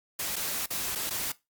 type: noise with dropouts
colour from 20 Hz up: white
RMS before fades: -32 dBFS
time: 0.19-1.32 s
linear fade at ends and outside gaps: 5 ms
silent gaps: 0.359-0.363 / 0.661-0.704 / 0.952-0.956 / 1.096-1.106 s
effects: noise-tail reverb RT60 0.2 s tail -18 dB re dry + Opus 48 kbps